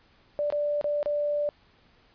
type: tone with dropouts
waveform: sine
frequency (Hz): 587.3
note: D5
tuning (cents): 0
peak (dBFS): -24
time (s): 0.39-1.49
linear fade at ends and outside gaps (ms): 0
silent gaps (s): 0.502-0.524 / 0.812-0.843 / 1.029-1.059
effects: pink hiss -61 dBFS RMS until 2.14 s + resampled to 11025 Hz